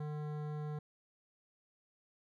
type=tone with hard clipping; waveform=sine; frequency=150.2 Hz; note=D3; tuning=39 cents sharp; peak=-40 dBFS; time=0-0.79 s; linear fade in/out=5 ms; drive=15 dB; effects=none